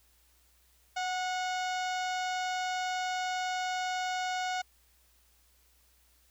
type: harmonic tone with a mistuned harmonic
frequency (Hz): 730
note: F#5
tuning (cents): -24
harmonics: 1 / 2 / 3 / 4 / 5 / 6 / 7 / 8 / 9 / 10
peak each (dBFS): -32 / -38 / -42 / -44 / -46 / -48 / -49 / -50 / -51 / -52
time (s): 0.96-4.62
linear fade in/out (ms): 10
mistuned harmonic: 1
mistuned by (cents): +19
effects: added 60 Hz sine -67 dBFS peak until 6.3 s + white hiss -67 dBFS RMS until 6.3 s